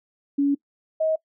sine tone pair in turn, 282.2 / 633.5 Hz, C#4 / D#5, +31 / +31 cents, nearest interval octave + major second, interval 1400 cents, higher second, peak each -17 / -19 dBFS, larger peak first, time 0.38-0.55 / 1-1.16 s, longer first, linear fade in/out 10 ms, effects noise-tail reverb RT60 0.1 s tail -22 dB re dry

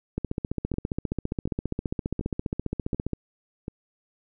two click trains, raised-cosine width 3 ms, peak -19 / -14 dBFS, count 5 / 45, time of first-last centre 0.74-3.681 / 0.18-3.133 s, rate 1.36 / 14.9 Hz, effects none

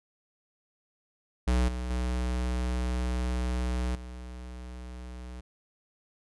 square tone with level steps, 61.74 Hz, B1, in tune, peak -23 / -32 / -28 / -40 dBFS, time 1.47-5.41 s, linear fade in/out 10 ms, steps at 1.68 / 1.9 / 3.95 s, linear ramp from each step 2 ms, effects resampled to 24000 Hz

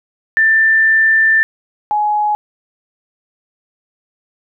sine tone pair in turn, 1779 / 839.6 Hz, A6 / G#5, +19 / +19 cents, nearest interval octave + minor second, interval 1300 cents, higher first, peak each -8 / -12 dBFS, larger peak first, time 0.37-1.43 / 1.91-2.35 s, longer first, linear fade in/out 0 ms, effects none

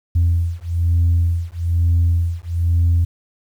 sine beating tone pair, 84.6 / 85.7 Hz, E2 / F2, +45 / -32 cents, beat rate 1.1 Hz, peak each -16 / -16 dBFS, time 0.15-3.05 s, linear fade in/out 10 ms, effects tanh soft clip ceiling -9 dBFS + 8-bit

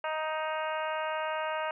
harmonic tone, 312.5 Hz, D#4, 8 cents sharp, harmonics 2 / 3 / 4 / 5 / 6 / 7 / 8 / 9, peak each -34 / -35 / -38 / -39 / -45 / -46 / -46 / -45 dBFS, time 0.04-1.71 s, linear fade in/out 2 ms, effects none

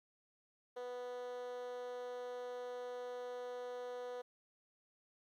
10% pulse tone with high-pass filter, 246.9 Hz, B3, in tune, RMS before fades -45 dBFS, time 0.76-4.22 s, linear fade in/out 10 ms, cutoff 510 Hz, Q 5.9, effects low-pass 5000 Hz 12 dB/octave + 13-bit

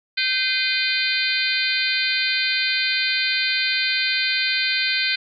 harmonic tone with a mistuned harmonic, 515 Hz, C5, 28 cents flat, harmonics 3 / 4 / 5 / 6 / 7 / 8 / 9, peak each -26 / -27 / -25 / -29 / -29 / -25 / -28 dBFS, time 0.17-5.16 s, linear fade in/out 10 ms, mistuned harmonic 5, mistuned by -81 cents, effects none

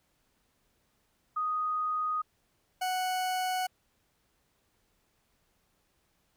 sine / 40% pulse tone pair in turn, 1244.5 / 740 Hz, D#6 / F#5, 0 / 0 cents, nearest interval major sixth, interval 900 cents, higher first, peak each -28 dBFS, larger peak neither, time 1.36-2.22 / 2.81-3.67 s, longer neither, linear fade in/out 10 ms, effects pink hiss -73 dBFS RMS until 6.36 s

